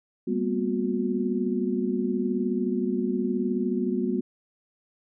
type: tone cluster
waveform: sine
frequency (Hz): 197.5 / 231.7 / 250.8 / 362.9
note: G3 / A#3 / B3 / F#4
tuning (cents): +13 / -10 / +27 / -34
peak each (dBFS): -29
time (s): 0.27-4.21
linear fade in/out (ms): 10
effects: none